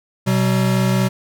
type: tone pair together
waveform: square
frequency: 125.35 / 190 Hz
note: B2 / F#3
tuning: +26 / +46 cents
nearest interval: perfect fifth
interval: 720 cents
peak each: -18 dBFS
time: 0.26-1.09 s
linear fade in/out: 20 ms
effects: none